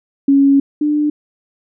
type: tone pair in turn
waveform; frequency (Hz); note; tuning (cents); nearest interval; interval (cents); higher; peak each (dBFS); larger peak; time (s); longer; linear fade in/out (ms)
sine; 277.2 / 297.9; C#4 / D4; 0 / +25; minor second; 125; second; -7 / -12; first; 0.28-0.6 / 0.81-1.1; first; 5
effects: none